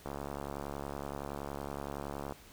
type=click train; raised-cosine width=1 ms; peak=-25 dBFS; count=161; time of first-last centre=0.06-2.323 s; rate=70.7 Hz; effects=pink hiss -56 dBFS RMS until 2.52 s